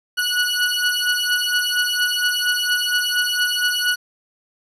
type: beating tone pair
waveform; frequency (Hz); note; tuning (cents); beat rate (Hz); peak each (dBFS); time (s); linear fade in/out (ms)
20% pulse; 1465 / 1469.3; F#6 / F#6; -18 / -13; 4.3; -16; 0.17-3.96; 20
effects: resampled to 32000 Hz + 8-bit